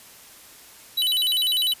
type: tone with vibrato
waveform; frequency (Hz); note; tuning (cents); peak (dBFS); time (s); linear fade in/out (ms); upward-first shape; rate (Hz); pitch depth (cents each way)
square; 3433; A7; -43; -20; 0.97-1.74; 10; square; 10; 230
effects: white hiss -47 dBFS RMS until 1.8 s + resampled to 32000 Hz